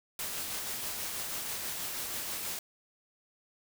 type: noise with tremolo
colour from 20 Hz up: white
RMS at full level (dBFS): -36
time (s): 0.19-2.59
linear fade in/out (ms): 2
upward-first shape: sine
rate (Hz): 6.2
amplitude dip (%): 25
effects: none